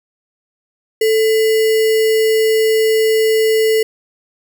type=tone with sample-and-hold; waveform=sine; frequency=440 Hz; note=A4; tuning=in tune; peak=-10 dBFS; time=1.01-3.83 s; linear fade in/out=5 ms; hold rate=2450 Hz; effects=none